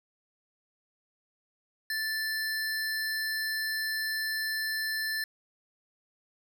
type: tone pair together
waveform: square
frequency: 1760 / 4159 Hz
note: A6 / C8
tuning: 0 / -11 cents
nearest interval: octave + minor third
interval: 1489 cents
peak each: -31 / -38 dBFS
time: 1.9-5.24 s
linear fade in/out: 2 ms
effects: none